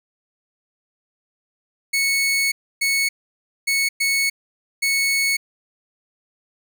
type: tone bursts at uneven times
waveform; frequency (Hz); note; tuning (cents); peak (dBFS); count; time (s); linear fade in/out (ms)
sawtooth; 2208; C#7; -7; -14; 5; 1.93-2.52 / 2.81-3.09 / 3.67-3.89 / 4-4.3 / 4.82-5.37; 10
effects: none